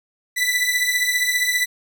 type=beating tone pair; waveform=sawtooth; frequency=1975.5 / 1990.5 Hz; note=B6 / B6; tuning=0 / +13 cents; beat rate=15 Hz; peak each=-17 / -18 dBFS; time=0.36-1.66 s; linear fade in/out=20 ms; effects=none

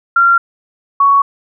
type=tone pair in turn; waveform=sine; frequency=1379 / 1116.7 Hz; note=F6 / C#6; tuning=-22 / +12 cents; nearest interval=major third; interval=366 cents; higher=first; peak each=-6 dBFS; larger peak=neither; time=0.16-0.38 / 1-1.22 s; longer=neither; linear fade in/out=5 ms; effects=none

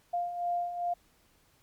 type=beating tone pair; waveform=sine; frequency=698.5 / 701 Hz; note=F5 / F5; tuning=0 / +6 cents; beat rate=2.5 Hz; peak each=-37 / -30 dBFS; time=0.13-0.94 s; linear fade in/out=10 ms; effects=pink hiss -66 dBFS RMS until 1.62 s + MP3 96 kbps

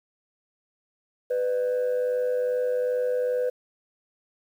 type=tone pair together; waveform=sine; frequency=499.5 / 602 Hz; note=B4 / D5; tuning=+20 / +43 cents; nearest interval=minor third; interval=323 cents; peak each=-21 / -30 dBFS; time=1.3-3.5 s; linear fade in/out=10 ms; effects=tanh soft clip ceiling -20 dBFS + 9-bit

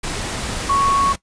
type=tone in noise; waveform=sine; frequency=1108.7 Hz; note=C#6; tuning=in tune; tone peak=-14 dBFS; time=0.69-1.13 s; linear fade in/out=10 ms; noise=pink; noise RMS=-25 dBFS; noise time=0.03-1.16 s; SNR=+8 dB; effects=noise-tail reverb RT60 0.1 s tail -17 dB re dry + resampled to 22050 Hz

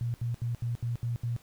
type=tone bursts; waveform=sine; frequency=118.7 Hz; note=A#2; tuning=32 cents sharp; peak=-28 dBFS; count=7; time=0.01-1.364 s; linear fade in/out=0 ms; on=130 ms; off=74 ms; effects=pink hiss -59 dBFS RMS until 1.42 s

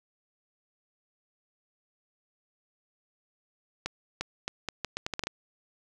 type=accelerating click train; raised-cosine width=0.2 ms; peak=-14 dBFS; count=11; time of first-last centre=3.86-5.27 s; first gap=350 ms; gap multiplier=0.77; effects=none

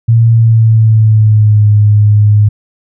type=tone with pitch glide; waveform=sine; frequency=114.9 to 104.76 Hz; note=A#2 to G#2; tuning=-25 to +16 cents; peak=-3 dBFS; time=0.08-2.49 s; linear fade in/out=10 ms; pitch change=-159 cents; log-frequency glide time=0.3-1.69 s; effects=none

